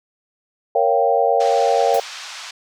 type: chord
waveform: sine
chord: G half-diminished seventh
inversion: first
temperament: equal with one note detuned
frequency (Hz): 466.2 / 554.4 / 694 / 784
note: Bb4 / Db5 / F5 / G5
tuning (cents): 0 / 0 / -11 / 0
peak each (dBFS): -19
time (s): 0.75-2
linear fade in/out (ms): 5
type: band-pass noise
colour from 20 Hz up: white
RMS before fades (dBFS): -34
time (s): 1.4-2.51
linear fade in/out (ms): 5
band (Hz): 790 to 5900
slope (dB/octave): 24
type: noise with exponential decay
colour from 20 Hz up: white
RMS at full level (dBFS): -26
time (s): 1.94-2.06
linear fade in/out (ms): 5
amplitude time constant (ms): 25
effects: none